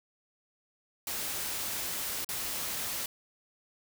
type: noise with dropouts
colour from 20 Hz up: white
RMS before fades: -35 dBFS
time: 1.07-3.06 s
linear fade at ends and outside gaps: 2 ms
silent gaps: 2.246-2.289 s
effects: none